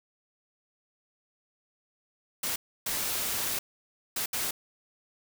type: noise bursts at uneven times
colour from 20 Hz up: white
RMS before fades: -31 dBFS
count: 4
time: 2.43-2.56 / 2.86-3.59 / 4.16-4.26 / 4.33-4.51 s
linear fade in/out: 5 ms
effects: none